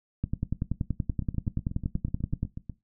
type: two click trains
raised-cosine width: 5 ms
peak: -23 / -15 dBFS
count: 14 / 24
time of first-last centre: 1.1-2.697 / 0.24-2.43 s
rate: 8.14 / 10.5 Hz
effects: noise-tail reverb RT60 0.2 s tail -17 dB re dry